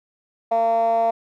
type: tone with band-pass filter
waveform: 15% pulse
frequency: 228.3 Hz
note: A#3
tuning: 36 cents flat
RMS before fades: -19 dBFS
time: 0.51-1.11 s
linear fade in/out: 10 ms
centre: 730 Hz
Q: 7.3
effects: none